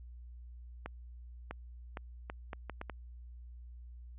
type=accelerating click train; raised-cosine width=0.5 ms; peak=-25 dBFS; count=8; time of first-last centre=0.86-2.898 s; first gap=650 ms; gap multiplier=0.71; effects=added 60 Hz sine -47 dBFS peak until 4.18 s + resampled to 8000 Hz